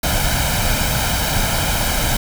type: noise with comb filter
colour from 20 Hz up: pink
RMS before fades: -18 dBFS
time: 0.03-2.17 s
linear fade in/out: 5 ms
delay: 1.3 ms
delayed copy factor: +0.65
effects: none